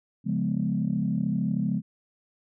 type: chord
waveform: sine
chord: C# dominant seventh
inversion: none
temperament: equal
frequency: 138.59 / 174.61 / 207.7 / 246.9 Hz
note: C#3 / E#3 / G#3 / B3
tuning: 0 / 0 / 0 / 0 cents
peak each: -31 / -28 / -27 / -31 dBFS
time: 0.24-1.82 s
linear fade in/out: 50 ms
effects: tanh soft clip ceiling -14 dBFS